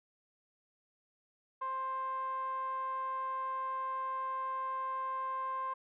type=tone with low-pass filter; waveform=5% pulse; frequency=526 Hz; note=C5; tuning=9 cents sharp; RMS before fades=-37 dBFS; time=1.61-5.74 s; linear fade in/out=10 ms; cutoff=1100 Hz; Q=7.9; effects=resampled to 8000 Hz